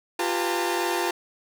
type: tone cluster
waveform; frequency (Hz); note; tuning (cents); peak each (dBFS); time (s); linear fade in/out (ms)
sawtooth; 348.8 / 391.8 / 491.8 / 817 / 904; F4 / G4 / B4 / G#5 / A5; -2 / -1 / -7 / -29 / +47; -23 / -28 / -30 / -31 / -25; 0.19-1.11; 5
effects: none